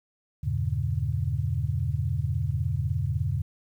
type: chord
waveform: sine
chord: E diminished seventh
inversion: none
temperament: just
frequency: 82.41 / 98.89 / 118.67 / 142.4 Hz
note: E2 / G2 / Bb2 / Db3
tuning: 0 / +16 / +31 / +47 cents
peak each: -30 dBFS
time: 0.43-3.42 s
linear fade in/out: 10 ms
effects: 10-bit